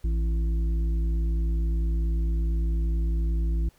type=harmonic tone with a mistuned harmonic; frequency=55.7 Hz; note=A1; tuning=22 cents sharp; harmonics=1 / 3 / 5 / 6; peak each=-22 / -36 / -47 / -41 dBFS; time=0.04-3.69 s; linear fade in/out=5 ms; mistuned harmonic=5; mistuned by=-56 cents; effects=pink hiss -62 dBFS RMS until 3.78 s